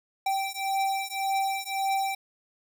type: beating tone pair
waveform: square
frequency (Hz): 778 / 779.8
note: G5 / G5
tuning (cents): -13 / -9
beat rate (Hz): 1.8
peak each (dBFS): -30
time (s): 0.26-2.15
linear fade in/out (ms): 5
effects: none